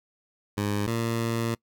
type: tone pair in turn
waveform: 15% pulse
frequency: 102.7 / 115.28 Hz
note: G#2 / A#2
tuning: -19 / -19 cents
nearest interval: major second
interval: 200 cents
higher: second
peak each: -19 dBFS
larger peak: neither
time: 0.57-0.87 / 0.87-1.55 s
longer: second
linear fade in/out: 10 ms
effects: noise-tail reverb RT60 0.1 s tail -24 dB re dry